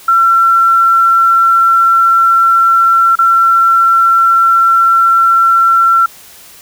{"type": "tone with dropouts", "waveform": "sine", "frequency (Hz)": 1354, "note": "E6", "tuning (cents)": 46, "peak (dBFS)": -5, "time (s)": [0.08, 6.06], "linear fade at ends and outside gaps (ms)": 5, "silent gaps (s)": [3.155, 3.188], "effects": ["white hiss -37 dBFS RMS until 6.61 s"]}